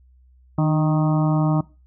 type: harmonic tone with a mistuned harmonic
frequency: 155.56 Hz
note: D#3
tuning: in tune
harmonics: 1 / 2 / 4 / 5 / 6 / 7 / 8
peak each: -17 / -23 / -29 / -31 / -33 / -34 / -35 dBFS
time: 0.58-1.61 s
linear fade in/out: 5 ms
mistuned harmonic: 2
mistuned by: -41 cents
effects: noise-tail reverb RT60 0.3 s tail -21 dB re dry + added 63 Hz sine -50 dBFS peak until 1.86 s